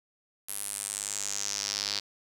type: tone with band-pass filter sweep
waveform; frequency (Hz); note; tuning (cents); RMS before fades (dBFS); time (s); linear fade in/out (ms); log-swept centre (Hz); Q
sawtooth; 101.2; G#2; -44; -34; 0.48-2; 10; 11000 to 4600; 4.1
effects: 9-bit